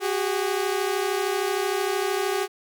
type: tone pair together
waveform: sawtooth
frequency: 373.2 / 406.3 Hz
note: F#4 / G#4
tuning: +15 / -38 cents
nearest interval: minor second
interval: 147 cents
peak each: -22 dBFS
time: 0-2.48 s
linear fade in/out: 50 ms
effects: none